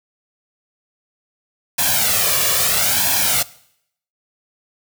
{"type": "noise with flanger", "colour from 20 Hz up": "white", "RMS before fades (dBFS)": -17, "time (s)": [1.78, 3.43], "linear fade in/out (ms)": 10, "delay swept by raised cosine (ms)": [1.2, 1.76], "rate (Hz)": 0.76, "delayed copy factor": 0.75, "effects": ["noise-tail reverb RT60 0.7 s tail -20 dB re dry", "high-pass 60 Hz 12 dB/octave"]}